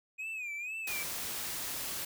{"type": "tone with vibrato", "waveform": "triangle", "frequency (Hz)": 2481, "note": "D#7", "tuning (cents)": -6, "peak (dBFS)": -35, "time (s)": [0.18, 1.04], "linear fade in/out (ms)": 20, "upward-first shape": "sine", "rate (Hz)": 2.1, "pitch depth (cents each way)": 120}
{"type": "noise", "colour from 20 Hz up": "white", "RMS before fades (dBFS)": -38, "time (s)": [0.87, 2.05], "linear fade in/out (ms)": 5}
{"effects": []}